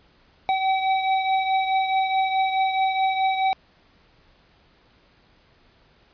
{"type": "beating tone pair", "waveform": "square", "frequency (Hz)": [764, 768.7], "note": ["G5", "G5"], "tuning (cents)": [-45, -34], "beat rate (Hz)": 4.7, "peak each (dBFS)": [-21, -29], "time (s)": [0.49, 3.53], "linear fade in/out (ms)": 0, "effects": ["pink hiss -58 dBFS RMS until 6.13 s", "resampled to 11025 Hz"]}